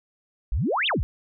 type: exponential two-way sweep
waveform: sine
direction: up then down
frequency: 42.6 to 3768 to 42.6 Hz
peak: -21 dBFS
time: 0.52-1.03 s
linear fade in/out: 0 ms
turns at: 0.87 s
effects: none